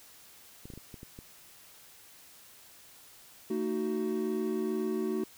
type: clicks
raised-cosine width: 3 ms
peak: -32 dBFS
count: 7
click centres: 0.655 / 0.702 / 0.737 / 0.776 / 0.942 / 1.031 / 1.189 s
type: chord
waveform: triangle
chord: D# diminished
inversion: second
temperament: just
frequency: 224 / 311.1 / 373.4 Hz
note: A3 / D#4 / F#4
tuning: +31 / 0 / +16 cents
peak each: -32 / -34 / -30 dBFS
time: 3.5-5.24 s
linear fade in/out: 5 ms
effects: white hiss -55 dBFS RMS until 5.37 s

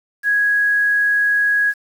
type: tone with quantisation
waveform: sine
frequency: 1661.2 Hz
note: G#6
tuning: in tune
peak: -13 dBFS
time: 0.23-1.74 s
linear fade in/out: 50 ms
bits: 7
effects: none

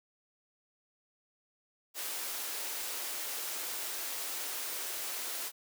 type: high-pass noise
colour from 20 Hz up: white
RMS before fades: -38 dBFS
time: 1.94-5.52 s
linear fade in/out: 50 ms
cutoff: 310 Hz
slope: 24 dB/octave
effects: none

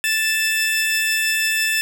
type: tone pair together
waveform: sawtooth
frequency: 1760 / 2637 Hz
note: A6 / E7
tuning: 0 / 0 cents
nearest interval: perfect fifth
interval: 700 cents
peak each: -17 dBFS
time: 0.04-1.81 s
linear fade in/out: 0 ms
effects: none

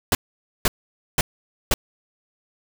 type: noise bursts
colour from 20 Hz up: pink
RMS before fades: -18 dBFS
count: 4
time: 0.12-1.74 s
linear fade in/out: 2 ms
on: 30 ms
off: 500 ms
effects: none

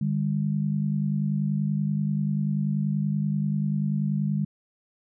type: tone pair together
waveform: sine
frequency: 150.43 / 200.8 Hz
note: D3 / G3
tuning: +42 / +42 cents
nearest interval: perfect fourth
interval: 500 cents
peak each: -25 / -26 dBFS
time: 0.01-4.45 s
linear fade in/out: 5 ms
effects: none

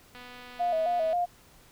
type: click train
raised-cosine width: 0.3 ms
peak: -31 dBFS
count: 243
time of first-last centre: 0.15-1.13 s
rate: 247 Hz
type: tone with vibrato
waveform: sine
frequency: 674 Hz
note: E5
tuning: 38 cents sharp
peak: -24 dBFS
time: 0.59-1.26 s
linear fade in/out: 20 ms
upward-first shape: square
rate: 3.7 Hz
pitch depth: 80 cents each way
effects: pink hiss -57 dBFS RMS until 1.71 s

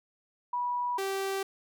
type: tone pair in turn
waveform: sine / sawtooth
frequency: 976 / 389 Hz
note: B5 / G4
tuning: -21 / -13 cents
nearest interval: octave + major third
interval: 1592 cents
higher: first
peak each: -28 / -26 dBFS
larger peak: second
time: 0.53-0.98 / 0.98-1.43 s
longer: neither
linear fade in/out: 5 ms
effects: none

